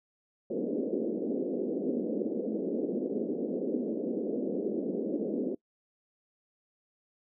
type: band-pass noise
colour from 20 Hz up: pink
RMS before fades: -32 dBFS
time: 0.5-5.55 s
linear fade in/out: 5 ms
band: 210 to 520 Hz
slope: 48 dB/octave
effects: noise-tail reverb RT60 0.1 s tail -23 dB re dry